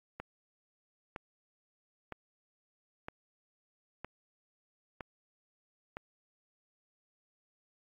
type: click train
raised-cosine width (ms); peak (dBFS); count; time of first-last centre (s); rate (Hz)
0.5; -25; 7; 0.2-5.969; 1.04
effects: AAC 64 kbps